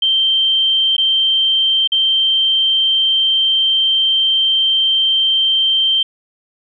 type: tone with dropouts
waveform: sine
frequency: 3136 Hz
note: G7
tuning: in tune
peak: -11 dBFS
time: 0.02-6.03 s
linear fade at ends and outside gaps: 5 ms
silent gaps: 0.967-0.98 / 1.875-1.919 s
effects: none